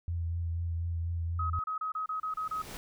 sine tone with vibrato, 84.4 Hz, E2, 41 cents sharp, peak -30 dBFS, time 0.08-1.59 s, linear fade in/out 0 ms, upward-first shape triangle, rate 4.1 Hz, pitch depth 28 cents each way
sine tone bursts, 1269 Hz, D#6, 34 cents sharp, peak -31 dBFS, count 9, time 1.39-2.62 s, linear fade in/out 5 ms, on 110 ms, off 30 ms
pink noise with exponential growth, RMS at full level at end -41 dBFS, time 1.94-2.77 s, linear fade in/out 0 ms, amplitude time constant 180 ms
effects none

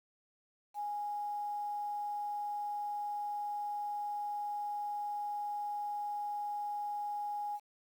sine tone with quantisation, 827 Hz, G#5, 8 cents flat, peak -35 dBFS, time 0.74-7.6 s, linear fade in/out 50 ms, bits 10, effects none

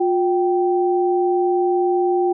sine tone pair together, 357 / 779 Hz, F4 / G5, +38 / -11 cents, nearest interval octave + major second, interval 1351 cents, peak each -16 / -21 dBFS, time 0-2.33 s, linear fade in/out 10 ms, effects none

